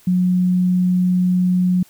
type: tone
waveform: sine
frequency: 181.4 Hz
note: F#3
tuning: 34 cents flat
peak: -13 dBFS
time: 0.07-1.83 s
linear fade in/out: 5 ms
effects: white hiss -51 dBFS RMS until 1.89 s